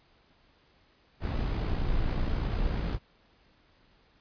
brown noise with amplitude modulation, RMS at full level -27 dBFS, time 1.2-2.99 s, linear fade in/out 50 ms, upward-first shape sine, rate 58.5 Hz, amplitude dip 40%, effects pink hiss -64 dBFS RMS until 4.2 s + resampled to 11025 Hz

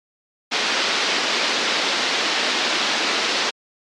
white band-pass noise, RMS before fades -21 dBFS, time 0.51-3.51 s, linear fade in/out 20 ms, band 230 to 4900 Hz, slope 24 dB/octave, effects low-pass 8000 Hz 12 dB/octave + MP3 64 kbps

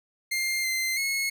sawtooth tone with pitch steps, 2108 / 2077 / 2178 Hz, C7 / C7 / C#7, +12 / -13 / -31 cents, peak -22 dBFS, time 0.31-1.3 s, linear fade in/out 10 ms, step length 330 ms, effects none

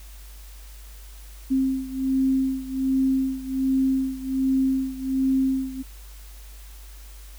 sine beating tone pair, 264.5 / 265.8 Hz, C4 / C4, +19 / +27 cents, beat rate 1.3 Hz, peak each -22 / -25 dBFS, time 1.5-5.83 s, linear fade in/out 20 ms, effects added 50 Hz sine -40 dBFS peak until 7.38 s + white hiss -50 dBFS RMS until 7.38 s

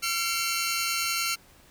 15% pulse tone cluster, 1363 / 2127 / 2275 / 3064 Hz, F6 / C7 / C#7 / G7, -43 / +28 / +44 / -40 cents, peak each -22 / -28 / -25 / -29 dBFS, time 0.02-1.36 s, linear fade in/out 20 ms, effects pink hiss -56 dBFS RMS until 1.7 s

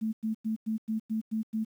sine tone bursts, 220 Hz, A3, in tune, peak -27 dBFS, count 8, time 0.01-1.649 s, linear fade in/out 20 ms, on 120 ms, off 97 ms, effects 10-bit

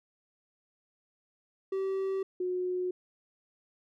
triangle / sine tone pair in turn, 385.2 / 363.6 Hz, G4 / F#4, -30 / -30 cents, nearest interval minor second, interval 100 cents, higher first, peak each -27 / -29 dBFS, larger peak first, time 1.72-2.23 / 2.4-2.91 s, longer neither, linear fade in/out 5 ms, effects none

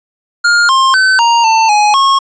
square tone with pitch steps, 1413 / 1061 / 1527 / 935 / 893 / 837 / 1090 Hz, F6 / C6 / G6 / A#5 / A5 / G#5 / C#6, +20 / +24 / -46 / +5 / +25 / +13 / -29 cents, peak -7 dBFS, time 0.44-2.19 s, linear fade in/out 10 ms, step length 250 ms, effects resampled to 16000 Hz + 8-bit

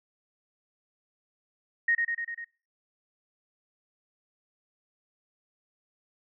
sine tone with echo, 1864.7 Hz, A#6, in tune, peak -21 dBFS, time 1.88-1.95 s, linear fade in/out 5 ms, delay 99 ms, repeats 5, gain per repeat -3 dB, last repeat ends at 2.445 s, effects noise-tail reverb RT60 0.4 s tail -25 dB re dry

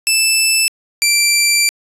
15% pulse tone pair in turn, 2639 / 2349 Hz, E7 / D7, +1 / 0 cents, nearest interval major second, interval 201 cents, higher first, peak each -4 dBFS, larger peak neither, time 0.07-0.68 / 1.02-1.69 s, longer second, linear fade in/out 0 ms, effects resampled to 32000 Hz

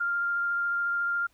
sine tone with vibrato, 1396.9 Hz, F6, in tune, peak -25 dBFS, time 0-1.27 s, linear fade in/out 10 ms, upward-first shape sine, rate 14 Hz, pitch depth 8 cents each way, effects pink hiss -67 dBFS RMS until 1.33 s

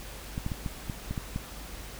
clicks, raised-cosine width 5 ms, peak -19 dBFS, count 8, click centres 0.379 / 0.464 / 0.518 / 0.662 / 0.898 / 1.11 / 1.178 / 1.361 s, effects added 50 Hz sine -44 dBFS peak until 1.99 s + pink hiss -44 dBFS RMS until 1.99 s

